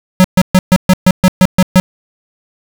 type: tone bursts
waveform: square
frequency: 185 Hz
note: F#3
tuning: in tune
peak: -4 dBFS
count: 10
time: 0.2-1.8 s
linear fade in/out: 0 ms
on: 43 ms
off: 130 ms
effects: none